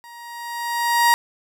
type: tone with level ramp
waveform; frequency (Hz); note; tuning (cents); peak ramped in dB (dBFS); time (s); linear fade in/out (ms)
30% pulse; 945; A#5; +23; -38 to -9; 0.04-1.14; 0
effects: none